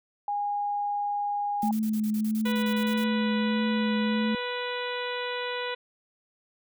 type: tone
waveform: sine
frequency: 819 Hz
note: G#5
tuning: 24 cents flat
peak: -26 dBFS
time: 0.28-1.71 s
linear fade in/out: 2 ms
type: noise bursts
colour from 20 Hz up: blue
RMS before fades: -43 dBFS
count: 14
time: 1.62-3.04 s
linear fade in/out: 2 ms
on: 68 ms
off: 36 ms
type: tone with vibrato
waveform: sine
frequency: 216.1 Hz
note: A3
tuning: 31 cents flat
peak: -24 dBFS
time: 1.63-4.35 s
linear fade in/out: 2 ms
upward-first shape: triangle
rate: 1.6 Hz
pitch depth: 21 cents each way
type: harmonic tone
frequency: 491.9 Hz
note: B4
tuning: 7 cents flat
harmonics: 1 / 2 / 3 / 4 / 5 / 6 / 7 / 8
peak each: -33 / -36 / -38 / -39 / -40 / -41 / -41 / -42 dBFS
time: 2.45-5.75 s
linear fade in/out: 10 ms
effects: none